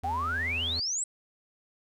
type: tone with vibrato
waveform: square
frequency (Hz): 82.41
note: E2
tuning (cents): 0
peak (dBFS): -36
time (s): 0.03-0.8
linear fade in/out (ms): 5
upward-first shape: sine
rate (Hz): 19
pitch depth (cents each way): 81
type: exponential sweep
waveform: sine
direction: up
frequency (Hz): 740 to 8100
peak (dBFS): -28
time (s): 0.04-1.04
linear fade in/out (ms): 5
effects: none